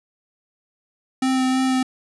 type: tone with vibrato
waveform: square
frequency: 260 Hz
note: C4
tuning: 11 cents flat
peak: -18 dBFS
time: 1.22-1.83 s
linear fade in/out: 5 ms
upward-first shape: sine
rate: 3.1 Hz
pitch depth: 12 cents each way
effects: resampled to 24000 Hz